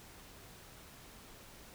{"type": "silence", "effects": ["pink hiss -55 dBFS RMS until 1.74 s"]}